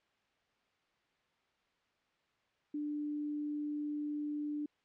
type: tone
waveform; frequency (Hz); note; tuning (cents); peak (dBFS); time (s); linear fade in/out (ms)
sine; 296.1; D4; +14; -35; 2.74-4.66; 5
effects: white hiss -75 dBFS RMS until 4.84 s + low-pass 3000 Hz 12 dB/octave